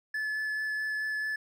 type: tone with vibrato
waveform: triangle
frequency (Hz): 1727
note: A6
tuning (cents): -33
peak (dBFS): -28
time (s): 0.14-1.36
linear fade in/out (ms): 5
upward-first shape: sine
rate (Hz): 4.6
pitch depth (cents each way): 8
effects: none